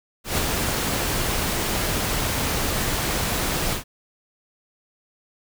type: noise with ADSR envelope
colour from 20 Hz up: pink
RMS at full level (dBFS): -21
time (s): 0.24-3.84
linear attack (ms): 140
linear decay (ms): 6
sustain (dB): -3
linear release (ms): 120
effects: none